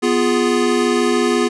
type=chord; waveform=square; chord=F diminished; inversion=second; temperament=equal; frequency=246.9 / 349.2 / 415.3 Hz; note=Cb4 / F4 / Ab4; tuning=0 / 0 / 0 cents; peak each=-19 dBFS; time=0.02-1.49 s; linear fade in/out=20 ms; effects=resampled to 22050 Hz